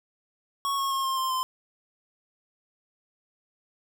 square tone with pitch steps, 1107 / 1092.4 / 1078 / 1063.7 / 1049.7 / 1035.9 Hz, C#6 / C#6 / C#6 / C6 / C6 / C6, -3 / -26 / -49 / +28 / +5 / -18 cents, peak -26 dBFS, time 0.65-1.43 s, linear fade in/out 0 ms, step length 130 ms, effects 10-bit

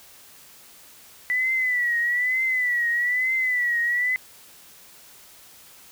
sine tone with vibrato, 1973 Hz, B6, 2 cents flat, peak -20 dBFS, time 1.3-4.16 s, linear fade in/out 0 ms, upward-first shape triangle, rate 1.1 Hz, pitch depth 93 cents each way, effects white hiss -49 dBFS RMS until 5.91 s

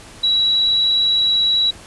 sine tone with vibrato, 3903 Hz, B7, 21 cents flat, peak -13 dBFS, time 0.23-1.71 s, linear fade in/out 10 ms, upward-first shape triangle, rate 19 Hz, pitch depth 9 cents each way, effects pink hiss -40 dBFS RMS until 1.86 s + resampled to 24000 Hz

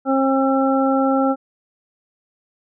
harmonic tone, 268.4 Hz, C4, 44 cents sharp, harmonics 1 / 2 / 3 / 5, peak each -17 / -20 / -22 / -24 dBFS, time 0.05-1.36 s, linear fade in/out 50 ms, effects none

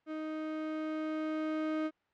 35% pulse tone with level ramp, 311.8 Hz, D#4, 4 cents sharp, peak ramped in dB -35 to -29 dBFS, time 0.06-1.91 s, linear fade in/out 50 ms, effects white hiss -74 dBFS RMS until 2.13 s + low-pass 2000 Hz 12 dB/octave

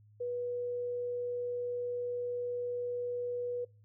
sine tone, 487.7 Hz, B4, 22 cents flat, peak -33 dBFS, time 0.2-3.65 s, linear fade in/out 10 ms, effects noise-tail reverb RT60 0.3 s tail -23 dB re dry + added 105 Hz sine -58 dBFS peak until 3.84 s

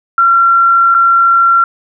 sine tone with dropouts, 1367 Hz, F6, 37 cents flat, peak -5 dBFS, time 0.18-1.64 s, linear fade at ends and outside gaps 2 ms, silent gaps 0.943-0.948 s, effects none

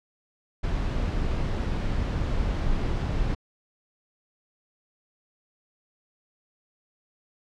brown noise, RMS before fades -26 dBFS, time 0.63-3.35 s, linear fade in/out 10 ms, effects low-pass 5000 Hz 12 dB/octave

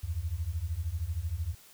sine beating tone pair, 75.6 / 88.6 Hz, D#2 / F2, -49 / +25 cents, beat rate 13 Hz, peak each -34 / -33 dBFS, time 0.03-1.55 s, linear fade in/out 10 ms, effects white hiss -56 dBFS RMS until 1.73 s

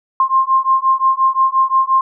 sine beating tone pair, 1056 / 1061.7 Hz, C6 / C6, +16 / +25 cents, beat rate 5.7 Hz, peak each -14 dBFS, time 0.2-2.01 s, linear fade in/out 2 ms, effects none

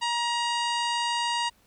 harmonic tone, 947 Hz, A#5, 27 cents sharp, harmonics 1 / 2 / 3 / 4 / 5 / 6 / 7 / 8 / 9, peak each -27 / -34 / -32 / -36 / -36 / -48 / -42 / -47 / -42 dBFS, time 0.01-1.5 s, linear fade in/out 20 ms, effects pink hiss -63 dBFS RMS until 1.66 s

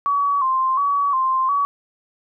sine tone with vibrato, 1090 Hz, C#6, 29 cents flat, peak -16 dBFS, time 0.06-1.65 s, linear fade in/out 0 ms, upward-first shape square, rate 1.4 Hz, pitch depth 68 cents each way, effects none

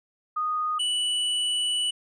sine / square tone pair in turn, 1238 / 2960 Hz, D#6 / F#7, -9 / 0 cents, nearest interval octave + minor third, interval 1509 cents, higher second, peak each -24 dBFS, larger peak neither, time 0.36-0.79 / 0.79-1.91 s, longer second, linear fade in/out 10 ms, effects resampled to 22050 Hz

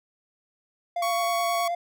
triangle tone with vibrato, 690 Hz, F5, 21 cents flat, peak -23 dBFS, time 0.96-1.75 s, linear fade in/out 5 ms, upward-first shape square, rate 9.4 Hz, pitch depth 16 cents each way
sawtooth tone, 1116 Hz, C#6, 11 cents sharp, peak -23 dBFS, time 1.02-1.68 s, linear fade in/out 5 ms
effects none

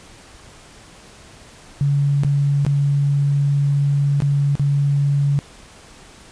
sine tone with dropouts, 141.8 Hz, C#3, 40 cents sharp, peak -14 dBFS, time 1.81-5.39 s, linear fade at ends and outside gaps 0 ms, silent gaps 2.235-2.247 / 2.65-2.665 / 4.203-4.221 / 4.554-4.596 s, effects pink hiss -44 dBFS RMS until 6.31 s + resampled to 22050 Hz

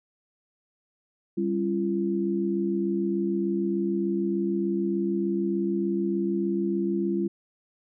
sine tone cluster, 197.3 / 274 / 340.7 Hz, G3 / C#4 / F4, +11 / -20 / -43 cents, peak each -27 / -34 / -26 dBFS, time 1.37-7.28 s, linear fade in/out 10 ms, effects none

